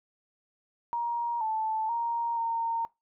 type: tone with pitch steps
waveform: sine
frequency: 943 / 877 / 934 / 919 Hz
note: A#5 / A5 / A#5 / A#5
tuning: +20 / -6 / +3 / -25 cents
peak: -27 dBFS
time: 0.93-2.85 s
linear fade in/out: 0 ms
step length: 480 ms
effects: noise-tail reverb RT60 0.2 s tail -21 dB re dry